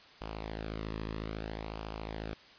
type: tone with flanger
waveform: sawtooth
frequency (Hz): 54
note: A1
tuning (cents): -32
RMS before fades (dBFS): -40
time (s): 0.21-2.34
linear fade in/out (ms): 0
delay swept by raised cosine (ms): 0.51 to 1.37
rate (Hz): 0.61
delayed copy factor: -0.65
effects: white hiss -56 dBFS RMS until 2.58 s + resampled to 11025 Hz